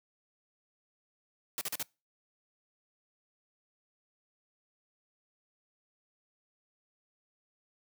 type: noise bursts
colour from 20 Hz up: white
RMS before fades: -35 dBFS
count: 4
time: 1.58-1.827 s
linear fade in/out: 0 ms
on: 31 ms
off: 41 ms
effects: noise-tail reverb RT60 0.3 s tail -26 dB re dry + high-pass 100 Hz 12 dB/octave